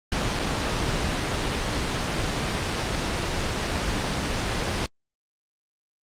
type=noise with dropouts; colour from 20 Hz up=pink; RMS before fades=-25 dBFS; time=0.12-4.86 s; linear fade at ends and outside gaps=1 ms; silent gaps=0.391-0.395 s; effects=low-pass 6000 Hz 12 dB/octave + Opus 32 kbps